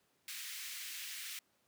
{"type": "high-pass noise", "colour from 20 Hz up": "pink", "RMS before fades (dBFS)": -45, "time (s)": [0.28, 1.39], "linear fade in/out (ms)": 2, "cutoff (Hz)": 1900, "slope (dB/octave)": 24, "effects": ["pink hiss -75 dBFS RMS until 1.67 s", "high-pass 150 Hz 12 dB/octave"]}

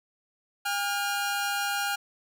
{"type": "tone pair together", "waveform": "sawtooth", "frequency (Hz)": [808, 1415.4], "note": ["G#5", "F6"], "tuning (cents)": [-48, 23], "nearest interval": "minor seventh", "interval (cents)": 971, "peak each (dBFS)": -26, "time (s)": [0.65, 1.96], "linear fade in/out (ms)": 10, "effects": []}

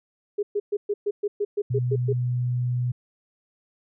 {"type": "tone bursts", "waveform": "sine", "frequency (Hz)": 410.7, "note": "G#4", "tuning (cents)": -19, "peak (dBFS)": -21, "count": 11, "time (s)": [0.38, 2.13], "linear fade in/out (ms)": 10, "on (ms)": 50, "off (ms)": 120}
{"type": "tone", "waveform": "sine", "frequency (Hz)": 123.47, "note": "B2", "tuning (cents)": 0, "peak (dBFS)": -22, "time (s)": [1.7, 2.92], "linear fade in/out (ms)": 10}
{"effects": []}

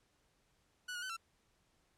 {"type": "tone with pitch steps", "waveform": "sawtooth", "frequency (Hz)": [1476, 1438, 1517, 1348], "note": ["F#6", "F#6", "F#6", "E6"], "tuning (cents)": [-5, -50, 43, 38], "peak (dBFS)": -37, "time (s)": [0.88, 1.168], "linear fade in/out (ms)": 10, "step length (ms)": 72, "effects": ["pink hiss -75 dBFS RMS until 1.97 s", "low-pass 10000 Hz 12 dB/octave"]}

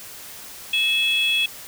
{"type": "tone pair together", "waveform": "sine", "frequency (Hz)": [2600, 3354], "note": ["E7", "G#7"], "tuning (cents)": [-24, 16], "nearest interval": "major third", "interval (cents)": 440, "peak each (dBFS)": -19, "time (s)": [0.73, 1.46], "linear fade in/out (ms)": 5, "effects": ["tanh soft clip ceiling -13 dBFS", "white hiss -39 dBFS RMS until 1.67 s"]}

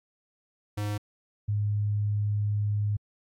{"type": "tone pair in turn", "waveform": ["square", "sine"], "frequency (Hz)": [103.83, 103.83], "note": ["G#2", "G#2"], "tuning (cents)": [0, 0], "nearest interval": "unison", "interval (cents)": 0, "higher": "neither", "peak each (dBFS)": [-29, -24], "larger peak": "second", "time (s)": [[0.77, 0.98], [1.48, 2.97]], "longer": "second", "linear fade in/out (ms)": 10, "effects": ["AAC 64 kbps"]}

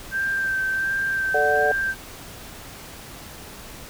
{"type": "tone with vibrato", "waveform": "sine", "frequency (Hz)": 1568, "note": "G6", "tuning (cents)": 0, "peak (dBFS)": -21, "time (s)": [0.11, 1.95], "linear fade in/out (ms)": 50, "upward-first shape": "sine", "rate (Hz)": 1.4, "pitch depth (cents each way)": 19}
{"type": "chord", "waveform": "sine", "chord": "D major", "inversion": "second", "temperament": "equal", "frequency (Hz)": [440, 587.3, 740], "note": ["A4", "D5", "F#5"], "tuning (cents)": [0, 0, 0], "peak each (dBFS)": [-23, -23, -22], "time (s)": [1.34, 1.72], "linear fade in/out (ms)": 5}
{"effects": ["pink hiss -40 dBFS RMS until 3.89 s"]}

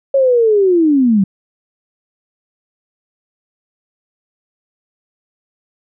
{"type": "linear sweep", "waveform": "sine", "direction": "down", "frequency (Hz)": [554.4, 185], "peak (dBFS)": -8, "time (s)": [0.14, 1.24], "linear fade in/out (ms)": 5, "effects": []}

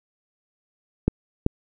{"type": "clicks", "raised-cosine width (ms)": 3, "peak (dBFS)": -5, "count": 2, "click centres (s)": [1.08, 1.464], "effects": []}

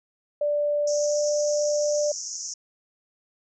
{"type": "tone with pitch glide", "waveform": "sine", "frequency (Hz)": [587.3, 592.1], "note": ["D5", "D5"], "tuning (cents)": [0, 14], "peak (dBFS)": -21, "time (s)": [0.41, 2.12], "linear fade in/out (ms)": 5, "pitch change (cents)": 14, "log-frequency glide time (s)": [0.84, 1.2]}
{"type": "band-pass noise", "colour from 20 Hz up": "pink", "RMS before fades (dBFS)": -34, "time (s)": [0.87, 2.54], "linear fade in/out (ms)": 5, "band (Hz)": [5400, 6900], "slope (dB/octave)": 96}
{"effects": []}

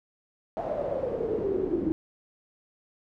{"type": "noise with band-pass filter sweep", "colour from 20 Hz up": "brown", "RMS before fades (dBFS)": -29, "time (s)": [0.57, 1.92], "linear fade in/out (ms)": 0, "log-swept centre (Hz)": [680, 310], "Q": 9.1, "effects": []}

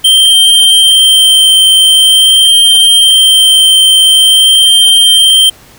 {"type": "tone with vibrato", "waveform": "square", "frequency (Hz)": 3136, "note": "G7", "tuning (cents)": 0, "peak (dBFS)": -3, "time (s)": [0.04, 5.5], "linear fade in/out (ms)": 10, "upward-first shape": "sine", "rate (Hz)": 0.46, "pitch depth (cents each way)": 9, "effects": ["pink hiss -38 dBFS RMS until 5.78 s"]}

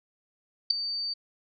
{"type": "tone with ADSR envelope", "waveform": "sine", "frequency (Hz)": 4600, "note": "D8", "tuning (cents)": -37, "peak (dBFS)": -14, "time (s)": [0.7, 1.14], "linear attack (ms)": 8, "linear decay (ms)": 3, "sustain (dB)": -15, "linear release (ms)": 13, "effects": []}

